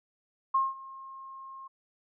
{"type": "tone with ADSR envelope", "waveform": "sine", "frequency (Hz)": 1071, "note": "C6", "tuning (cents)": 40, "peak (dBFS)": -21, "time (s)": [0.54, 1.68], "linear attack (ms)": 9, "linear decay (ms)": 190, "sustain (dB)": -21, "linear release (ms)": 12, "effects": []}